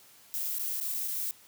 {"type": "noise with dropouts", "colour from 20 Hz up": "violet", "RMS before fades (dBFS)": -33, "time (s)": [0.34, 1.31], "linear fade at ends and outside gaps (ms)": 0, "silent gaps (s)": [[0.585, 0.595], [0.801, 0.811], [0.941, 0.945], [1.077, 1.082]], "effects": ["white hiss -57 dBFS RMS until 1.47 s", "high-pass 60 Hz 12 dB/octave"]}